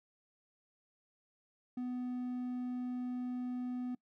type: tone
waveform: triangle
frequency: 248.9 Hz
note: B3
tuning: 14 cents sharp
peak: -34 dBFS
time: 1.77-3.95 s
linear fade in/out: 5 ms
effects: noise-tail reverb RT60 0.1 s tail -23 dB re dry